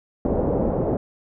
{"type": "low-pass noise", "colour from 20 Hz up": "white", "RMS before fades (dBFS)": -22, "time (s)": [0.25, 0.97], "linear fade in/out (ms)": 2, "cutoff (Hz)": 590, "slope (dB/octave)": 24, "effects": []}